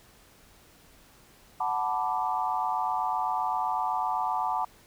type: chord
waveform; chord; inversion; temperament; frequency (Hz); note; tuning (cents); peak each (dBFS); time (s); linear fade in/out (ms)
sine; B minor seventh; second; equal; 740 / 880 / 987.8 / 1174.7; F#5 / A5 / B5 / D6; 0 / 0 / 0 / 0; -31 / -30 / -32 / -33; 1.6-4.65; 5
effects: pink hiss -57 dBFS RMS until 4.86 s